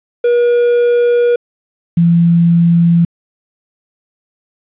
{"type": "tone pair in turn", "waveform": ["triangle", "sine"], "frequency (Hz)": [480, 169.71], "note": ["B4", "F3"], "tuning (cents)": [-49, -49], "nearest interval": "octave + tritone", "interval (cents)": 1800, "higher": "first", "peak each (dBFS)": -6, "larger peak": "neither", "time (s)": [[0.24, 1.36], [1.97, 3.05]], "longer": "first", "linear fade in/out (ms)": 5, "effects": ["resampled to 8000 Hz", "7-bit"]}